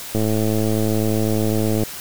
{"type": "click train", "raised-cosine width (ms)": 2, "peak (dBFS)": -8, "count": 183, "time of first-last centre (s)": [0.15, 1.835], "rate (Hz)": 108, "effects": ["white hiss -33 dBFS RMS until 2 s"]}